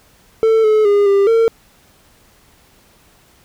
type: tone with pitch steps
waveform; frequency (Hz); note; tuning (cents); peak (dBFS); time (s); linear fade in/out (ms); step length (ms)
triangle; 445.5 / 430.7 / 407.3 / 397.6 / 455.1; A4 / A4 / G#4 / G4 / A#4; +22 / -37 / -34 / +25 / -42; -7; 0.43-1.48; 0; 210
effects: pink hiss -51 dBFS RMS until 3.44 s